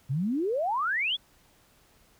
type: exponential sweep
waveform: sine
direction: up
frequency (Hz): 123.5 to 3536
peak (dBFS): -25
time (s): 0.09-1.17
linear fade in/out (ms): 20
effects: pink hiss -62 dBFS RMS until 2.19 s